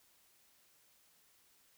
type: silence
effects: white hiss -69 dBFS RMS until 1.77 s